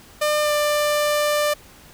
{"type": "tone with pitch glide", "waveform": "sawtooth", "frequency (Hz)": [600, 593.5], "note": ["D5", "D5"], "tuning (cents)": [37, 18], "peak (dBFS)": -14, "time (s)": [0.21, 1.54], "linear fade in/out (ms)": 10, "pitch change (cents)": -19, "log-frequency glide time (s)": [0.42, 0.52], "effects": ["pink hiss -47 dBFS RMS until 1.93 s"]}